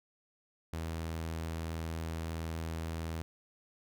sawtooth tone, 81.5 Hz, E2, 19 cents flat, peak -32 dBFS, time 0.73-3.22 s, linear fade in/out 0 ms, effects none

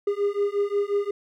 triangle beating tone pair, 403.2 / 408.8 Hz, G4 / G#4, +49 / -27 cents, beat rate 5.6 Hz, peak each -23 dBFS, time 0.07-1.11 s, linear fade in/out 5 ms, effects none

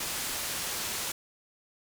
white low-pass noise, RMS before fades -34 dBFS, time 0-1.12 s, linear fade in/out 5 ms, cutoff 11000 Hz, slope 12 dB/octave, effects none

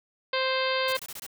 harmonic tone, 523.3 Hz, C5, in tune, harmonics 1 / 2 / 3 / 4 / 5 / 6 / 7 / 8 / 9, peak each -28 / -31 / -33 / -34 / -35 / -36 / -36 / -37 / -38 dBFS, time 0.33-0.97 s, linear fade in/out 5 ms
white noise bursts, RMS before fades -39 dBFS, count 6, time 0.88-1.265 s, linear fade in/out 2 ms, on 45 ms, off 23 ms
effects none

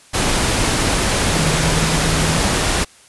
sine tone in noise, 159.8 Hz, D#3, 47 cents sharp, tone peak -20 dBFS, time 1.31-2.39 s, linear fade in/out 20 ms, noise pink, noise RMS -17 dBFS, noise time 0.13-2.85 s, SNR -6 dB, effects white hiss -47 dBFS RMS until 3.08 s + resampled to 24000 Hz

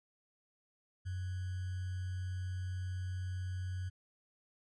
sine tone with sample-and-hold, 92.2 Hz, F#2, 6 cents flat, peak -36 dBFS, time 1.05-3.9 s, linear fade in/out 20 ms, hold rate 1575 Hz, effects resampled to 22050 Hz

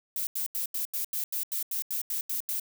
violet noise bursts, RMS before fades -31 dBFS, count 13, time 0.16-2.598 s, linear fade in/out 2 ms, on 110 ms, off 84 ms, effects none

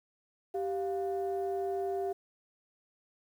sine tone pair together, 390.5 / 701.6 Hz, G4 / F5, -7 / +8 cents, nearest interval minor seventh, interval 1015 cents, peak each -31 / -35 dBFS, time 0.54-2.13 s, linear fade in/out 10 ms, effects tanh soft clip ceiling -25 dBFS + 10-bit

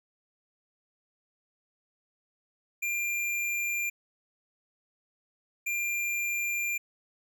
square tone pair in turn, 2388 / 2388 Hz, D7 / D7, +28 / +28 cents, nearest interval unison, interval 0 cents, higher neither, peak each -29 / -29 dBFS, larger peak neither, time 2.82-3.9 / 5.66-6.78 s, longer second, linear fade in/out 10 ms, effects none

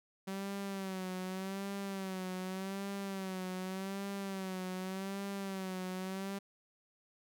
sawtooth tone with vibrato, 191.3 Hz, G3, 42 cents flat, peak -34 dBFS, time 0.27-6.39 s, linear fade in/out 10 ms, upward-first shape sine, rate 0.85 Hz, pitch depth 64 cents each way, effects none

